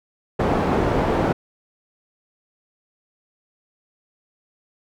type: low-pass noise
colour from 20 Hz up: white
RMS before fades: -20 dBFS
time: 0.39-1.33 s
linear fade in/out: 10 ms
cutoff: 630 Hz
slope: 12 dB/octave
effects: none